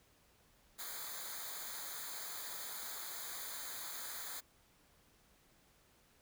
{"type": "noise with comb filter", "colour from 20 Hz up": "white", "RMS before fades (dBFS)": -45, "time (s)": [0.78, 4.41], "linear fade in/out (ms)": 20, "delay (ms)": 0.36, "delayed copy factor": -1, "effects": ["pink hiss -69 dBFS RMS until 6.21 s"]}